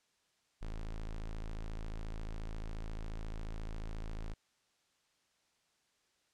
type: tone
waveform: square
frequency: 27.11 Hz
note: A0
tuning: 25 cents flat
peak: -39 dBFS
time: 0.61-4.34 s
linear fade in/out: 10 ms
effects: white hiss -75 dBFS RMS until 6.33 s + low-pass 7000 Hz 12 dB/octave